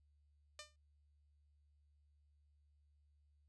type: tone with exponential decay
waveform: 5% pulse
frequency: 600 Hz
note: D5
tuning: 37 cents sharp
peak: -35 dBFS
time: 0.59-0.76 s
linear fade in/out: 2 ms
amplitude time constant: 35 ms
effects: added 73 Hz sine -70 dBFS peak until 3.48 s + resampled to 22050 Hz